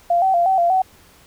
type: tone with pitch steps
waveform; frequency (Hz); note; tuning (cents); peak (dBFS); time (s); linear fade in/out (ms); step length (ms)
sine; 692 / 764 / 691 / 764 / 689 / 754; F5 / G5 / F5 / G5 / F5 / F#5; -16 / -45 / -19 / -45 / -24 / +32; -13; 0.1-0.82; 5; 120
effects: pink hiss -50 dBFS RMS until 1.26 s